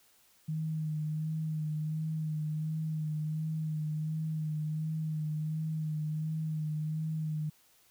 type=tone with vibrato; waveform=sine; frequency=155.56 Hz; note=D#3; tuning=in tune; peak=-31 dBFS; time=0.48-7.5 s; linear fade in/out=10 ms; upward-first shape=sine; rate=1.4 Hz; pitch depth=28 cents each way; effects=white hiss -65 dBFS RMS until 7.9 s